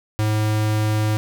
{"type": "tone", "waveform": "square", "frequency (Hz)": 107.4, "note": "A2", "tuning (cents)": -41, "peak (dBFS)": -18, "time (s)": [0.19, 1.17], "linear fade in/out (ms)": 0, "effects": ["9-bit"]}